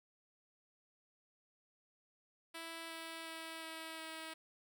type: tone with pitch steps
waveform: 5% pulse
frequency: 329.6 / 327.3 / 325.1 / 322.8 / 320.6 Hz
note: E4 / E4 / E4 / E4 / E4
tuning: 0 / -12 / -24 / -36 / -48 cents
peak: -34 dBFS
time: 2.54-4.34 s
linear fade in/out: 10 ms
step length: 360 ms
effects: none